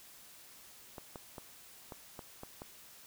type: clicks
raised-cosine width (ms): 1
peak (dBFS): -30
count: 7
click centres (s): 0.982 / 1.158 / 1.382 / 1.922 / 2.192 / 2.434 / 2.619
effects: white hiss -56 dBFS RMS until 3.06 s